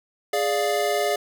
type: chord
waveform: square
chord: D diminished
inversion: second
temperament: equal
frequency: 415.3 / 587.3 / 698.5 Hz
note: Ab4 / D5 / F5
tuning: 0 / 0 / 0 cents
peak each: -26 dBFS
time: 0.33-1.16 s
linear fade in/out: 5 ms
effects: none